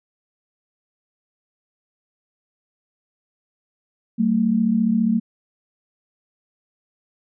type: tone pair together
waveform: sine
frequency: 192.1 / 226.8 Hz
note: G3 / A#3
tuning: -35 / -47 cents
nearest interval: minor third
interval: 288 cents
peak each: -21 / -17 dBFS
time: 4.18-5.2 s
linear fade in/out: 20 ms
effects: none